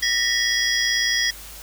sine tone cluster, 1837 / 1955 / 3300 / 5000 / 5640 Hz, A#6 / B6 / G#7 / D#8 / F8, -26 / -18 / -12 / +8 / +16 cents, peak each -25 dBFS, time 0.02-1.31 s, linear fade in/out 10 ms, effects added 50 Hz sine -43 dBFS peak until 1.62 s + white hiss -40 dBFS RMS until 1.62 s

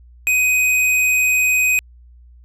square tone, 2507 Hz, D#7, 12 cents sharp, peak -14 dBFS, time 0.27-1.79 s, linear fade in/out 0 ms, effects added 60 Hz sine -42 dBFS peak until 2.44 s + resampled to 32000 Hz

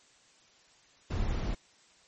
brown noise, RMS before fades -31 dBFS, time 1.1-1.55 s, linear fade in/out 10 ms, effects white hiss -62 dBFS RMS until 2.07 s + MP3 32 kbps

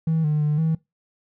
triangle tone with pitch steps, 161.1 / 151.1 / 149.6 / 160.6 Hz, E3 / D3 / D3 / E3, -39 / +50 / +32 / -45 cents, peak -15 dBFS, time 0.07-0.75 s, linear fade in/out 5 ms, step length 170 ms, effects noise-tail reverb RT60 0.2 s tail -24 dB re dry + tanh soft clip ceiling -14 dBFS

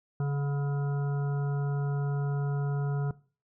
harmonic tone with a mistuned harmonic, 141.5 Hz, C#3, 36 cents sharp, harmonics 1 / 3 / 5 / 7 / 9 / 10, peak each -26 / -39 / -44 / -49 / -49 / -49 dBFS, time 0.2-3.11 s, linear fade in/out 2 ms, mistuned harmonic 5, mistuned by +31 cents, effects noise-tail reverb RT60 0.4 s tail -20 dB re dry

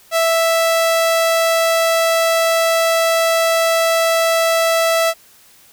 sawtooth tone, 659.3 Hz, E5, in tune, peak -9 dBFS, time 0.11-5.14 s, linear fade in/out 50 ms, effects white hiss -48 dBFS RMS until 5.72 s

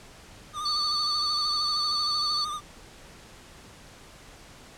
square tone with vibrato, 1207 Hz, D6, 47 cents sharp, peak -31 dBFS, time 0.53-2.61 s, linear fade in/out 50 ms, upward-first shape sine, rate 13 Hz, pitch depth 47 cents each way
sine tone, 4463 Hz, C#8, 11 cents sharp, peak -25 dBFS, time 0.65-2.45 s, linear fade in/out 10 ms
effects pink hiss -49 dBFS RMS until 4.77 s + low-pass 9000 Hz 12 dB/octave

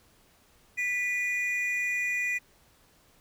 triangle tone pair together, 1977.3 / 2445 Hz, B6 / D#7, +2 / -31 cents, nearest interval major third, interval 367 cents, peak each -28 dBFS, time 0.77-2.39 s, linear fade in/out 20 ms, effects pink hiss -62 dBFS RMS until 3.2 s

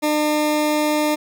20% pulse tone, 301.7 Hz, D4, 47 cents sharp, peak -12 dBFS, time 0.02-1.16 s, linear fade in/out 20 ms, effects none

